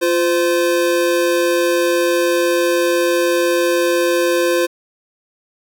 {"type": "tone pair together", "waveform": "square", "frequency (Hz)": [348, 514], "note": ["F4", "C5"], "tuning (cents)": [-6, -31], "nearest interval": "perfect fifth", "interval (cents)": 675, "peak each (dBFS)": -17, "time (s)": [0.01, 4.67], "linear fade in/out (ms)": 20, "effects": []}